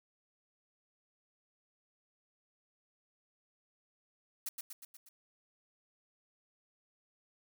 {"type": "noise with echo", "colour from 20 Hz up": "blue", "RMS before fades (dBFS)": -38, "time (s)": [4.46, 4.49], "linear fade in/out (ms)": 5, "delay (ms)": 120, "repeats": 5, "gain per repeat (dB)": -4, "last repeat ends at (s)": 5.09, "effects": []}